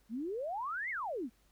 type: exponential two-way sweep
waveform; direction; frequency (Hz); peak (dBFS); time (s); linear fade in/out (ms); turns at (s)
sine; up then down; 207.7 to 2208 to 207.7; -35; 0.09-1.3; 50; 0.9
effects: added 49 Hz sine -70 dBFS peak until 1.51 s + pink hiss -71 dBFS RMS until 1.51 s